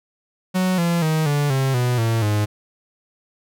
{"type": "tone with pitch steps", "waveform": "45% pulse", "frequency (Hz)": [185, 170.63, 157.37, 145.15, 133.87, 123.47, 113.88, 105.03], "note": ["F#3", "F3", "D#3", "D3", "C3", "B2", "A#2", "G#2"], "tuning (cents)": [0, -40, 20, -20, 40, 0, -40, 20], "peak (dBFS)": -17, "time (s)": [0.54, 2.46], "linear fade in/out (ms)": 20, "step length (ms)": 240, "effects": []}